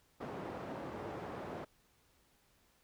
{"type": "band-pass noise", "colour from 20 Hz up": "white", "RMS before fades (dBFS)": -44, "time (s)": [0.2, 1.65], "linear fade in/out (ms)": 10, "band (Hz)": [100, 700], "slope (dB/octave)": 12, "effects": ["pink hiss -71 dBFS RMS until 2.83 s"]}